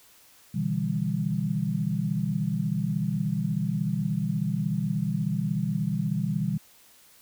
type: chord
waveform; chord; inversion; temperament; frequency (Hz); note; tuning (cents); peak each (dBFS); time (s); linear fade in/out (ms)
sine; E minor seventh; second; just; 123.61 / 148.33 / 164.81 / 197.78; B2 / D3 / E3 / G3; +2 / +18 / 0 / +16; -32 / -31 / -29 / -29; 0.54-6.58; 10
effects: white hiss -56 dBFS RMS until 7.21 s